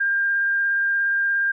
sine tone with vibrato, 1600 Hz, G6, 35 cents sharp, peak -18 dBFS, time 0-1.52 s, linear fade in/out 10 ms, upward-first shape triangle, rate 17 Hz, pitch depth 10 cents each way, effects none

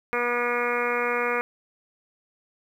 harmonic tone, 241.5 Hz, B3, 39 cents flat, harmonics 1 / 2 / 3 / 4 / 5 / 6 / 7 / 8 / 9 / 10, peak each -37 / -27 / -36 / -33 / -30 / -32 / -35 / -36 / -31 / -34 dBFS, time 0.13-1.41 s, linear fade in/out 0 ms, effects 9-bit

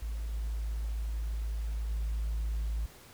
sine tone with level steps, 54.5 Hz, A1, 16 cents flat, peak -32 / -30 / -28 dBFS, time 0.02-2.86 s, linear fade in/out 5 ms, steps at 0.33 / 1.89 s, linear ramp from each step 20 ms, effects tanh soft clip ceiling -27 dBFS + pink hiss -54 dBFS RMS until 3.13 s

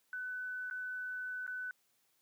sine tone with dropouts, 1501 Hz, F#6, 24 cents sharp, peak -38 dBFS, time 0.13-1.71 s, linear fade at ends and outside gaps 1 ms, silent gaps 0.7-0.71 / 1.466-1.477 s, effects white hiss -75 dBFS RMS until 2.21 s + high-pass 100 Hz 12 dB/octave

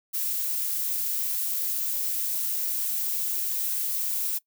violet noise, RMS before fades -28 dBFS, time 0.13-4.39 s, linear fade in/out 20 ms, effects noise-tail reverb RT60 0.1 s tail -21 dB re dry

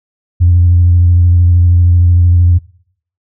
sine tone with vibrato, 87.5 Hz, F2, 4 cents sharp, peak -3 dBFS, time 0.4-2.59 s, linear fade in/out 20 ms, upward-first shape triangle, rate 13 Hz, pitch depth 32 cents each way, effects noise-tail reverb RT60 0.6 s tail -21 dB re dry + tanh soft clip ceiling 0 dBFS

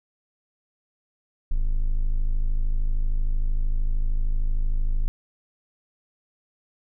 triangle tone, 26.55 Hz, G#0, 39 cents sharp, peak -17 dBFS, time 1.51-5.08 s, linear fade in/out 0 ms, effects none

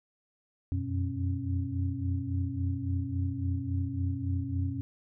sine tone cluster, 88.1 / 91.7 / 122.4 / 273.6 Hz, F2 / F#2 / B2 / C#4, +16 / -15 / -15 / -23 cents, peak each -34 / -32 / -36 / -36 dBFS, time 0.72-4.81 s, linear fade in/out 0 ms, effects none

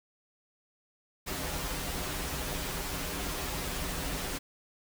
pink noise with comb filter, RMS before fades -35 dBFS, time 1.26-4.39 s, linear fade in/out 20 ms, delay 9 ms, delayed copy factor -0.7, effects none

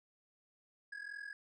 triangle ring-modulated tone, 1661.2 Hz, G#6, in tune, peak -39 dBFS, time 0.92-1.33 s, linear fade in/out 2 ms, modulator 21.3 Hz, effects resampled to 24000 Hz

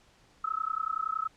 sine tone with amplitude modulation, 1294 Hz, E6, 32 cents flat, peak -25 dBFS, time 0.44-1.28 s, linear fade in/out 5 ms, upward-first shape sine, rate 30.7 Hz, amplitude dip 100%, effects pink hiss -62 dBFS RMS until 1.36 s + low-pass 7000 Hz 12 dB/octave

